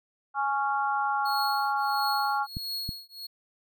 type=chord; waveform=sine; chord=Db major; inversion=second; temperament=just; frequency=831.5 / 1108.7 / 1385.9 Hz; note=Ab5 / Db6 / F6; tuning=+2 / 0 / -14 cents; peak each=-27 / -31 / -30 dBFS; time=0.34-2.47 s; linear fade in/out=50 ms
type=tone with tremolo; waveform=45% pulse; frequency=4323 Hz; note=C#8; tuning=44 cents flat; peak=-29 dBFS; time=1.25-3.27 s; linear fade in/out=10 ms; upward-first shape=triangle; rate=1.5 Hz; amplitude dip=100%
type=clicks; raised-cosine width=5 ms; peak=-21 dBFS; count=2; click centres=2.569 / 2.891 s
effects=none